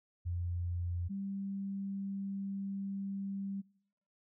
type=tone pair in turn; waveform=sine; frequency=87.4 / 196.58 Hz; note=F2 / G3; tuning=+2 / +5 cents; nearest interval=octave + major second; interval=1403 cents; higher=second; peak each=-33 / -36 dBFS; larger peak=first; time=0.25-1.09 / 1.09-3.62 s; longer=second; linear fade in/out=20 ms; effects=noise-tail reverb RT60 0.8 s tail -26 dB re dry